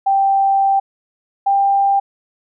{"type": "tone pair in turn", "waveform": "sine", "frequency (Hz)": [784, 792.7], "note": ["G5", "G5"], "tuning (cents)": [0, 19], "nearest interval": "unison", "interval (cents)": 19, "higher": "second", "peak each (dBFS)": -11, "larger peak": "neither", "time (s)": [[0.06, 0.8], [1.46, 2]], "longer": "first", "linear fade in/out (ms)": 10, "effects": []}